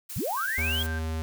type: noise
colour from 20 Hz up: blue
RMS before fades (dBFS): -38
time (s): 0.09-0.87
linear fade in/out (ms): 10
type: linear sweep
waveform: sine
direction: up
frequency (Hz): 55.1 to 3322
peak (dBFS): -27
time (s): 0.16-0.83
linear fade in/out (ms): 5
type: tone with tremolo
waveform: sine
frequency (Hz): 1568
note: G6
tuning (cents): 0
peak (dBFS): -34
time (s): 0.37-0.99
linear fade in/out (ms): 5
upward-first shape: sine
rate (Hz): 4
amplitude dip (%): 35
type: tone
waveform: square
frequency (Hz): 80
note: D#2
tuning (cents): +49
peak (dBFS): -29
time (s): 0.58-1.22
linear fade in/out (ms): 0
effects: none